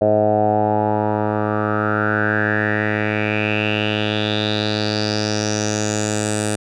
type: tone with low-pass filter sweep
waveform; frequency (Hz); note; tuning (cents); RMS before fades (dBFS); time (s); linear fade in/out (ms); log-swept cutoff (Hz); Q
10% pulse; 106.1; G#2; +38; -19; 0.01-6.56; 10; 620 to 8800; 6.2
effects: none